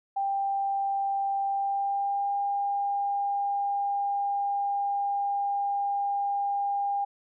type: tone with pitch glide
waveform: sine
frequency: 790 to 803.8 Hz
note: G5 to G5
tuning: +13 to +43 cents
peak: -25 dBFS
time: 0.16-7.05 s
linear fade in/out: 10 ms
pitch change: +30 cents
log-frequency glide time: 1.47-2.34 s
effects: none